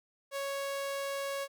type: tone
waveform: sawtooth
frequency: 554.4 Hz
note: C#5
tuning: in tune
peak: -30 dBFS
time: 0.31-1.48 s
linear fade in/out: 50 ms
effects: none

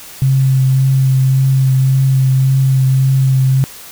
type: tone with vibrato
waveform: sine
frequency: 132.8 Hz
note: C3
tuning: 26 cents sharp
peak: -8 dBFS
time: 0.22-3.64 s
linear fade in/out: 0 ms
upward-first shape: triangle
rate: 1.8 Hz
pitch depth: 17 cents each way
effects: white hiss -34 dBFS RMS until 3.91 s

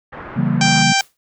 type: low-pass noise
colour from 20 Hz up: white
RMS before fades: -33 dBFS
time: 0.12-0.83 s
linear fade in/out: 10 ms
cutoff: 1600 Hz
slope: 24 dB/octave
type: chord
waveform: sine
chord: C# diminished seventh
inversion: none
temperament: equal with one note detuned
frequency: 138.59 / 164.81 / 192.19 / 233.1 Hz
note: C#3 / E3 / G3 / Bb3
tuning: 0 / 0 / -34 / 0 cents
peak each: -20 dBFS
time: 0.36-0.93 s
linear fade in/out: 10 ms
type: harmonic tone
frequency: 784 Hz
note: G5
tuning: in tune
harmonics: 1 / 2 / 3 / 4 / 5 / 6 / 7 / 8 / 9 / 10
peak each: -18 / -20 / -20 / -23 / -28 / -24 / -24 / -25 / -28 / -31 dBFS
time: 0.61-1.01 s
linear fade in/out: 2 ms
type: noise with exponential decay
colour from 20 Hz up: white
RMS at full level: -34 dBFS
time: 0.99-1.17 s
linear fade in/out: 1 ms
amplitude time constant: 37 ms
effects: none

